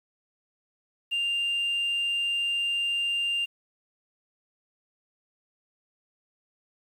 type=tone; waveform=sine; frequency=2794 Hz; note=F7; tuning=in tune; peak=-23 dBFS; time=1.11-3.46 s; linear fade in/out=20 ms; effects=tanh soft clip ceiling -22 dBFS + 9-bit